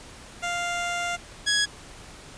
15% pulse tone pair in turn, 698 / 1668.8 Hz, F5 / G#6, -1 / +8 cents, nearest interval octave + minor third, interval 1509 cents, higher second, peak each -20 / -14 dBFS, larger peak second, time 0.42-1.17 / 1.46-1.66 s, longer first, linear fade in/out 20 ms, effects pink hiss -45 dBFS RMS until 2.37 s + resampled to 22050 Hz

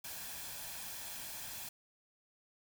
white noise with comb filter, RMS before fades -45 dBFS, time 0.04-1.69 s, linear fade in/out 5 ms, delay 1.2 ms, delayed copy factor +0.5, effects none

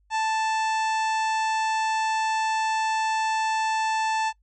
harmonic tone with a mistuned harmonic, 880 Hz, A5, in tune, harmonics 1 / 2 / 3 / 4 / 5 / 6 / 7 / 8 / 9, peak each -23 / -32 / -34 / -41 / -41 / -44 / -44 / -46 / -45 dBFS, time 0.1-4.33 s, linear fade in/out 50 ms, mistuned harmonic 6, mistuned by +50 cents, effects noise-tail reverb RT60 0.1 s tail -22 dB re dry + added 50 Hz sine -61 dBFS peak until 4.42 s

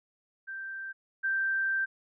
sine tone pair in turn, 1568 / 1568 Hz, G6 / G6, 0 / 0 cents, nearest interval unison, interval 0 cents, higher neither, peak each -36 / -26 dBFS, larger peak second, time 0.47-0.93 / 1.23-1.86 s, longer second, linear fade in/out 20 ms, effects none

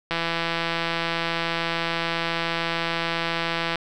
click train, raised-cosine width 0.3 ms, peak -9 dBFS, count 610, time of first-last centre 0.11-3.757 s, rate 167 Hz, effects none

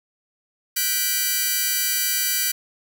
5% pulse chord, G major seventh, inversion third, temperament just, 1470 / 1568 / 1960 / 2352 Hz, F#6 / G6 / B6 / D7, -12 / 0 / -14 / +2 cents, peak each -17 dBFS, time 0.76-2.52 s, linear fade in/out 10 ms, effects none

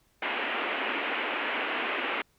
white band-pass noise, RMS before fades -31 dBFS, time 0.22-2.22 s, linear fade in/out 5 ms, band 240 to 2900 Hz, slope 48 dB/octave, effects pink hiss -68 dBFS RMS until 2.38 s

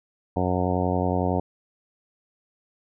harmonic tone, 90.8 Hz, F#2, 32 cents flat, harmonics 1 / 2 / 3 / 4 / 5 / 6 / 7 / 8 / 9 / 10, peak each -27 / -28 / -29 / -32 / -31 / -31 / -33 / -30 / -37 / -34 dBFS, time 0.36-1.4 s, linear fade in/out 5 ms, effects none

